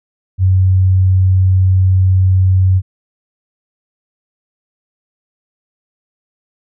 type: tone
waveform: sine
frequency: 93.6 Hz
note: F#2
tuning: 20 cents sharp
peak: -7 dBFS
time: 0.38-2.82 s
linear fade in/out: 50 ms
effects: none